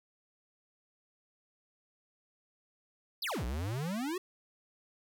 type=exponential two-way sweep; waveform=square; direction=down then up; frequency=5274 to 56.9 to 385.8 Hz; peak=-34 dBFS; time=3.22-4.18 s; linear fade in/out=5 ms; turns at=3.45 s; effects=none